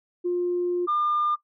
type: tone pair in turn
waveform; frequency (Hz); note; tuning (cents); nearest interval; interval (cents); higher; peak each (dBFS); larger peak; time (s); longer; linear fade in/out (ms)
sine; 353.9 / 1203.2; F4 / D6; +23 / +42; octave + major sixth; 2119; second; -21 / -20; second; 0.24-0.87 / 0.87-1.36; first; 20
effects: noise-tail reverb RT60 0.1 s tail -18 dB re dry + tanh soft clip ceiling -17 dBFS